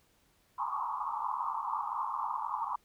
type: band-pass noise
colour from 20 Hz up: pink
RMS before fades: -35 dBFS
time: 0.58-2.76 s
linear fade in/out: 5 ms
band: 840 to 1200 Hz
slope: 96 dB/octave
effects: pink hiss -69 dBFS RMS until 2.84 s